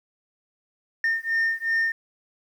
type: beating tone pair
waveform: sine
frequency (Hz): 1817 / 1819.7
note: A#6 / A#6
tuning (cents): -45 / -42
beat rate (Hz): 2.7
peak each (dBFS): -23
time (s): 1.04-1.92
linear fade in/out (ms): 2
effects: tanh soft clip ceiling -18 dBFS + 9-bit